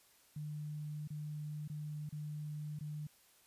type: tone with dropouts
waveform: sine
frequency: 150.3 Hz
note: D3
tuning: 40 cents sharp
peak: -40 dBFS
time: 0.36-3.07 s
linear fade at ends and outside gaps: 5 ms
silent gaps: 1.076-1.103 / 1.678-1.698 / 2.092-2.124 / 2.79-2.808 s
effects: white hiss -67 dBFS RMS until 3.46 s + resampled to 32000 Hz